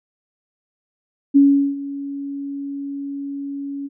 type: tone with ADSR envelope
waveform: sine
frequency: 280 Hz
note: C#4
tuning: 18 cents sharp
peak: -7 dBFS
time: 1.34-3.89 s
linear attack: 23 ms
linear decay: 390 ms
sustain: -18 dB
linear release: 32 ms
effects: none